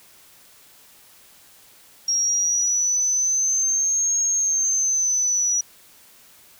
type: linear two-way sweep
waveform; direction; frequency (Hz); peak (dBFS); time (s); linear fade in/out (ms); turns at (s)
sine; up then down; 5600 to 6540 to 5820; -18; 2.08-5.61; 5; 4.2
effects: white hiss -51 dBFS RMS until 6.59 s